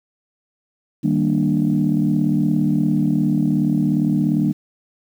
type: chord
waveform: sine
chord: Eb major seventh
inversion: none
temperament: equal with one note detuned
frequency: 155.56 / 196 / 233.1 / 295.7 Hz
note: Eb3 / G3 / Bb3 / D4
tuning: 0 / 0 / 0 / +12 cents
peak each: -20 dBFS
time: 1.03-4.53 s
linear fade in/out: 20 ms
effects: tanh soft clip ceiling -7 dBFS + 8-bit